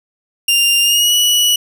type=tone with pitch glide; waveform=sawtooth; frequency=2794 to 2938 Hz; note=F7 to F#7; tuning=0 to -13 cents; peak=-7 dBFS; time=0.48-1.56 s; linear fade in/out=5 ms; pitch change=+87 cents; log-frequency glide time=0.82-1.14 s; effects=none